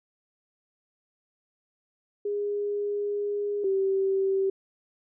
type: tone pair in turn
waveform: sine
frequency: 410 / 387 Hz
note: G#4 / G4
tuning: -22 / -22 cents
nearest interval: minor second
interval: 100 cents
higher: first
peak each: -26 / -22 dBFS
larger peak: second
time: 2.25-3.64 / 3.64-4.5 s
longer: first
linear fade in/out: 5 ms
effects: none